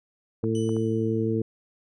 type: harmonic tone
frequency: 111.7 Hz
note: A2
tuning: 27 cents sharp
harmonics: 1 / 2 / 3 / 4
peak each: -28 / -28 / -28 / -28 dBFS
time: 0.43-1.42 s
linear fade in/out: 5 ms
type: clicks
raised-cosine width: 1 ms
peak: -26 dBFS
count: 3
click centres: 0.441 / 0.692 / 0.766 s
type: tone with exponential decay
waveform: 15% pulse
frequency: 2990 Hz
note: F#7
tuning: 17 cents sharp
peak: -31 dBFS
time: 0.55-1.34 s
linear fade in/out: 1 ms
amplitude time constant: 170 ms
effects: resampled to 22050 Hz